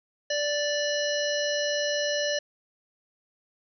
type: harmonic tone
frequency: 586 Hz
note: D5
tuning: 4 cents flat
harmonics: 1 / 3 / 5 / 7 / 9 / 10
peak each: -27 / -32 / -34 / -35 / -37 / -37 dBFS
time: 0.3-2.39 s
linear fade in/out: 5 ms
effects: none